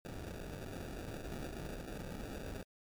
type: noise with sample-and-hold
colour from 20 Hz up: pink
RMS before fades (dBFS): -44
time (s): 0.05-2.63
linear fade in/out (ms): 0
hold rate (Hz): 1050
effects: MP3 96 kbps